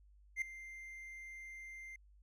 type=tone with ADSR envelope; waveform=triangle; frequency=2093 Hz; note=C7; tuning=in tune; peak=-30 dBFS; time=0.36-1.96 s; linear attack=57 ms; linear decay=4 ms; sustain=-16 dB; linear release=3 ms; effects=added 50 Hz sine -61 dBFS peak until 2.22 s